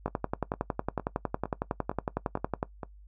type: two click trains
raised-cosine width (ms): 1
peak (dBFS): -21 / -14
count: 7 / 29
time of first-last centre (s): 0.08-2.832 / 0.06-2.629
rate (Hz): 2.18 / 10.9
effects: noise-tail reverb RT60 0.1 s tail -19 dB re dry + added 50 Hz sine -49 dBFS peak until 3.07 s